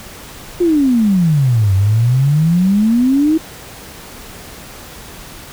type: exponential two-way sweep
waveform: sine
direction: down then up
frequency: 362.6 to 94 to 325.8 Hz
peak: -9 dBFS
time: 0.6-3.38 s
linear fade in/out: 10 ms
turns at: 1.74 s
effects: pink hiss -34 dBFS RMS until 5.52 s